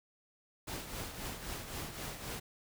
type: noise with tremolo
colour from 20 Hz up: pink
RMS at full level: -40 dBFS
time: 0.67-2.4 s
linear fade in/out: 10 ms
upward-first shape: triangle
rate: 3.8 Hz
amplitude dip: 60%
effects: none